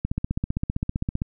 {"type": "click train", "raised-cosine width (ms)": 5, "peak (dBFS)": -12, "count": 19, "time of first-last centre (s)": [0.05, 1.219], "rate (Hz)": 15.4, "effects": []}